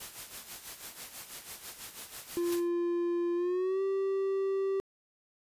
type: noise with tremolo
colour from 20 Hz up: white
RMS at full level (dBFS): -42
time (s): 0-2.6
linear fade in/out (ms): 5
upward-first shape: sine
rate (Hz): 6.1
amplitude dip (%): 65
type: tone with pitch glide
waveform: triangle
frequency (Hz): 346 to 388.4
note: F4 to G4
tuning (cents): -16 to -16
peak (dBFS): -26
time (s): 2.37-4.8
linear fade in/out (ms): 0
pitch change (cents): +200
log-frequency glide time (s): 3.35-3.82
type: noise with exponential decay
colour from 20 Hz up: white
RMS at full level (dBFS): -36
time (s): 2.52-2.72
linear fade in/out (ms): 5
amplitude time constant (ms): 43
effects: resampled to 32000 Hz